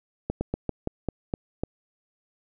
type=slowing click train; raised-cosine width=2 ms; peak=-13 dBFS; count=8; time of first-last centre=0.3-1.636 s; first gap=110 ms; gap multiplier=1.18; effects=none